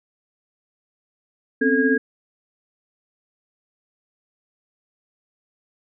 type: tone cluster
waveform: sine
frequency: 255.8 / 271.7 / 441.2 / 1636 Hz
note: C4 / C#4 / A4 / G#6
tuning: -39 / -35 / +5 / -26 cents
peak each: -21 dBFS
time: 1.61-1.98 s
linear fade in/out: 10 ms
effects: none